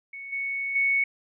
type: tone with level steps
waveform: sine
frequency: 2217 Hz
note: C#7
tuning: in tune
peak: -36 / -27 / -20 dBFS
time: 0.13-1.04 s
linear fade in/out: 5 ms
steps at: 0.32 / 0.75 s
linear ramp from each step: 10 ms
effects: none